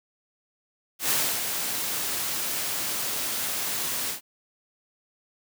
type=noise with ADSR envelope; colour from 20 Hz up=white; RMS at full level=-23 dBFS; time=0.99-4.21 s; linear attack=110 ms; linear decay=280 ms; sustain=-6 dB; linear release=120 ms; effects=high-pass 100 Hz 12 dB/octave